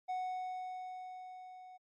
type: tone with level ramp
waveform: triangle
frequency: 739 Hz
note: F#5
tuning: 2 cents flat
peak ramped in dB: -32 to -49 dBFS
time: 0.08-1.78 s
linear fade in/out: 20 ms
effects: MP3 32 kbps